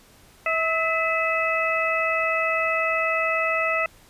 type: harmonic tone with a mistuned harmonic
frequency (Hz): 648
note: E5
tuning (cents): -30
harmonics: 1 / 2 / 3 / 4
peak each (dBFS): -26 / -26 / -26 / -26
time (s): 0.46-3.86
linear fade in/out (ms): 2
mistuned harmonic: 3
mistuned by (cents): +52
effects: pink hiss -53 dBFS RMS until 4.09 s + resampled to 32000 Hz